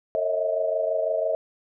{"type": "tone cluster", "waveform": "sine", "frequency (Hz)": [452, 549, 635, 661], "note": ["A4", "C#5", "D#5", "E5"], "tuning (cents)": [47, -17, 35, 5], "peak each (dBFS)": [-31, -28, -24, -32], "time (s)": [0.15, 1.35], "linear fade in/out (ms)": 0, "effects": []}